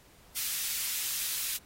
white high-pass noise, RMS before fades -33 dBFS, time 0.35-1.58 s, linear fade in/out 20 ms, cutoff 2100 Hz, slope 12 dB/octave, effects pink hiss -59 dBFS RMS until 1.65 s + AAC 48 kbps

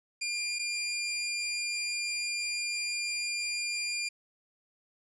20% pulse tone pair in turn, 2401 / 2401 Hz, D7 / D7, +38 / +38 cents, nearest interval unison, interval 0 cents, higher neither, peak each -26 dBFS, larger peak neither, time 0.21-0.59 / 0.59-4.09 s, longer second, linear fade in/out 10 ms, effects resampled to 22050 Hz

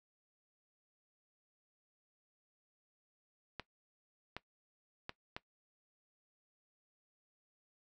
clicks, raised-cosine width 0.3 ms, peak -25 dBFS, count 4, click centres 3.597 / 4.366 / 5.094 / 5.365 s, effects noise-tail reverb RT60 0.1 s tail -18 dB re dry

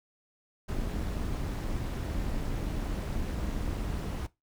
brown noise with amplitude modulation, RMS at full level -30 dBFS, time 0.68-4.27 s, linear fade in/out 10 ms, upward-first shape sine, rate 250 Hz, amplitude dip 60%, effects noise-tail reverb RT60 0.2 s tail -19 dB re dry

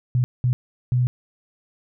sine tone bursts at uneven times, 124.5 Hz, B2, 14 cents sharp, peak -16 dBFS, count 3, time 0.15-0.24 / 0.44-0.53 / 0.92-1.07 s, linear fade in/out 0 ms, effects none

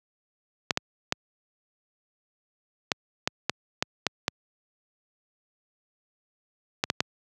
clicks, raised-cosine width 0.2 ms, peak -5 dBFS, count 12, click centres 0.708 / 0.774 / 1.124 / 2.918 / 3.275 / 3.496 / 3.825 / 4.067 / 4.281 / 6.839 / 6.901 / 7.005 s, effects high-pass 100 Hz 12 dB/octave

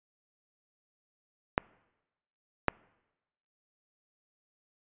clicks, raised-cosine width 0.5 ms, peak -8 dBFS, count 2, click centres 1.579 / 2.683 s, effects noise-tail reverb RT60 1.0 s tail -25 dB re dry + resampled to 8000 Hz

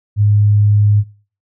sine tone, 103.83 Hz, G#2, in tune, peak -8 dBFS, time 0.16-1.04 s, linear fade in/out 50 ms, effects noise-tail reverb RT60 0.4 s tail -22 dB re dry

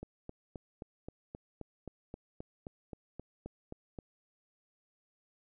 click train, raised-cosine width 2 ms, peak -29 dBFS, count 16, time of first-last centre 0.03-3.988 s, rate 3.79 Hz, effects none

